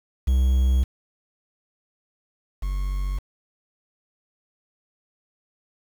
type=tone pair in turn; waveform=triangle; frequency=64.7 / 47.46 Hz; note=C2 / F#1; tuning=-19 / +45 cents; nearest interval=perfect fourth; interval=536 cents; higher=first; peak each=-14 / -21 dBFS; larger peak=first; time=0.27-0.84 / 2.62-3.19 s; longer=neither; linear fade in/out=10 ms; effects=7-bit